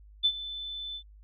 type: tone with ADSR envelope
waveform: sine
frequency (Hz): 3518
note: A7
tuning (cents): -1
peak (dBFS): -19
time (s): 0.23-1.03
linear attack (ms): 24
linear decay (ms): 63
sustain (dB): -16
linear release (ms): 75
effects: added 51 Hz sine -50 dBFS peak until 1.23 s